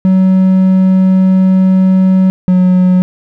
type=tone pair in turn; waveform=triangle; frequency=187.9 / 182.87 Hz; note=F#3 / F#3; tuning=+27 / -20 cents; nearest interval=unison; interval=47 cents; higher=first; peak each=-3 dBFS; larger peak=neither; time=0.05-2.3 / 2.48-3.02 s; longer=first; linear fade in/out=0 ms; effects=none